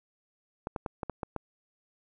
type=clicks; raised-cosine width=1 ms; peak=-19 dBFS; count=7; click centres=0.671 / 0.762 / 0.862 / 1.032 / 1.097 / 1.232 / 1.363 s; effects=none